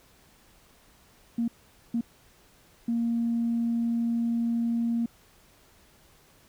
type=tone bursts at uneven times; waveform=sine; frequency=233.1 Hz; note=A#3; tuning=in tune; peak=-23 dBFS; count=3; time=1.38-1.48 / 1.94-2.01 / 2.88-5.06 s; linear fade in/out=5 ms; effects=tanh soft clip ceiling -19 dBFS + pink hiss -59 dBFS RMS until 6.48 s

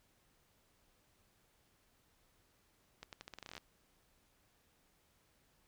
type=accelerating click train; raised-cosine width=0.2 ms; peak=-30 dBFS; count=14; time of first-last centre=3.03-3.579 s; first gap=98 ms; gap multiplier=0.84; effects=pink hiss -73 dBFS RMS until 5.67 s

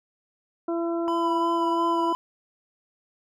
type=harmonic tone; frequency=336.9 Hz; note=E4; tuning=38 cents sharp; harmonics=1 / 2 / 3 / 4; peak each=-25 / -31 / -38 / -39 dBFS; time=0.68-2.13 s; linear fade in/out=5 ms
type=tone with vibrato; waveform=triangle; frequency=1000 Hz; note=B5; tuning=21 cents sharp; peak=-22 dBFS; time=1.08-2.15 s; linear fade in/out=0 ms; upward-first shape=sine; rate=2.9 Hz; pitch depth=20 cents each way
effects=none

